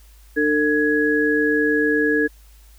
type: tone cluster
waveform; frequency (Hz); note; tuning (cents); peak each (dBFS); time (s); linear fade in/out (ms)
sine; 298.9 / 450 / 1672; D4 / A4 / G#6; +31 / +39 / +11; -20; 0.36-2.28; 20
effects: added 52 Hz sine -45 dBFS peak until 2.78 s + white hiss -55 dBFS RMS until 2.78 s